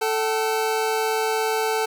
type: tone pair together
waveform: 25% pulse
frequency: 440 / 762.8 Hz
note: A4 / G5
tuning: 0 / -47 cents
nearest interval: minor seventh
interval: 953 cents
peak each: -18 / -24 dBFS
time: 0.01-1.86 s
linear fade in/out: 10 ms
effects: none